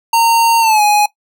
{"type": "tone with pitch glide", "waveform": "square", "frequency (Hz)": [920, 834], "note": ["A#5", "G#5"], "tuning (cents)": [-23, 7], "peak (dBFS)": -9, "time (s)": [0.13, 1.06], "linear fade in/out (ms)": 5, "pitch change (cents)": -170, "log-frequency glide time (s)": [0.6, 0.82], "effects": ["noise-tail reverb RT60 0.1 s tail -18 dB re dry"]}